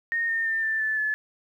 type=tone with pitch steps; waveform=sine; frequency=1848 / 1822.6 / 1797.5 / 1772.7 / 1748.3 / 1724.2 Hz; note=A#6 / A#6 / A6 / A6 / A6 / A6; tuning=-16 / -39 / +36 / +12 / -12 / -36 cents; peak=-23 dBFS; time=0.12-1.14 s; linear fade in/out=0 ms; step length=170 ms; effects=10-bit